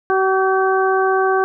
harmonic tone with a mistuned harmonic, 380.5 Hz, F#4, 48 cents sharp, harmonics 1 / 2 / 3 / 4, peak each -16 / -19 / -21 / -22 dBFS, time 0.1-1.44 s, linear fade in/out 0 ms, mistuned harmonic 4, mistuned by +24 cents, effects none

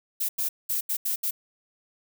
violet noise bursts at uneven times, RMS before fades -27 dBFS, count 6, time 0.2-0.29 / 0.38-0.49 / 0.69-0.81 / 0.89-0.97 / 1.05-1.16 / 1.23-1.31 s, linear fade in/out 10 ms, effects none

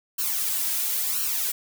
blue noise with flanger, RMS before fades -26 dBFS, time 0.18-1.52 s, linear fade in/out 10 ms, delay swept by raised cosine 0.7 to 3.1 ms, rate 0.97 Hz, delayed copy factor +0.85, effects none

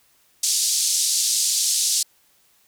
pink band-pass noise, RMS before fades -21 dBFS, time 0.43-2.03 s, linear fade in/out 5 ms, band 4600 to 9900 Hz, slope 24 dB/octave, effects white hiss -60 dBFS RMS until 2.67 s

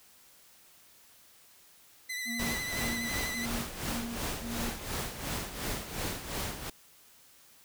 sawtooth tone with vibrato, 2003 Hz, B6, 24 cents sharp, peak -31 dBFS, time 2.09-3.46 s, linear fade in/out 10 ms, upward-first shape sine, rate 12 Hz, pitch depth 35 cents each way
triangle tone bursts, 234.3 Hz, A#3, 9 cents sharp, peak -34 dBFS, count 5, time 2.25-4.73 s, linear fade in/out 50 ms, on 320 ms, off 220 ms
pink noise with tremolo, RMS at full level -34 dBFS, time 2.39-6.7 s, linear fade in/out 5 ms, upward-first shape sine, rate 2.8 Hz, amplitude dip 65%
effects white hiss -59 dBFS RMS until 7.64 s

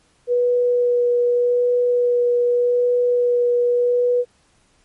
sine tone with vibrato, 486.8 Hz, B4, 25 cents flat, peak -14 dBFS, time 0.27-4.25 s, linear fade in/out 50 ms, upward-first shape sine, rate 0.84 Hz, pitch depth 10 cents each way, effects pink hiss -59 dBFS RMS until 4.84 s + MP3 48 kbps

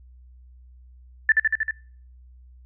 sine tone with echo, 1760 Hz, A6, in tune, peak -12 dBFS, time 1.29-1.32 s, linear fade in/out 2 ms, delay 78 ms, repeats 5, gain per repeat -2 dB, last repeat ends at 1.71 s, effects noise-tail reverb RT60 0.5 s tail -24 dB re dry + added 62 Hz sine -46 dBFS peak until 2.65 s

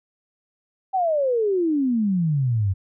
sine exponential sweep, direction down, 784 to 91.8 Hz, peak -18 dBFS, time 0.93-2.74 s, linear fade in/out 20 ms, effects none

